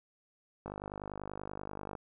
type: click train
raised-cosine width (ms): 1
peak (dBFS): -26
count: 66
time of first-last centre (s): 0.66-1.952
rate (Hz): 50.3
effects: none